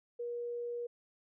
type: tone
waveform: sine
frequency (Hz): 477.8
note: A#4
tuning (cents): +43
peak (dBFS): -36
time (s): 0.19-0.87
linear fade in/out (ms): 10
effects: none